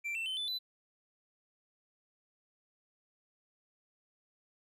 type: tone with pitch steps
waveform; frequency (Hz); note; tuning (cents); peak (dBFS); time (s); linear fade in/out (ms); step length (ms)
triangle; 2349 / 2683 / 3064 / 3499 / 3996; D7 / E7 / G7 / A7 / B7; 0 / +30 / -40 / -10 / +20; -33; 0.04-0.59; 20; 110
effects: none